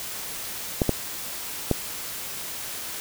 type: clicks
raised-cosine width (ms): 2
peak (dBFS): -6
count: 3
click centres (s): 0.818 / 0.893 / 1.713
effects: white hiss -34 dBFS RMS until 3 s